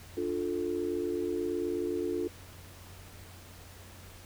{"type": "chord", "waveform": "sine", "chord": "D minor", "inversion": "none", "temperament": "just", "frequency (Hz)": [293.7, 352.4, 440.5], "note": ["D4", "F4", "A4"], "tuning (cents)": [0, 16, 2], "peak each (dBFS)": [-36, -32, -35], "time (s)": [0.17, 2.28], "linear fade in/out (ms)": 5, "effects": ["added 90 Hz sine -51 dBFS peak until 4.25 s", "pink hiss -52 dBFS RMS until 4.25 s"]}